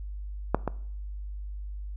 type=clicks; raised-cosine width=1 ms; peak=-7 / -13 dBFS; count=2; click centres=0.546 / 0.677 s; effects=noise-tail reverb RT60 0.6 s tail -20 dB re dry + added 50 Hz sine -34 dBFS peak until 1.96 s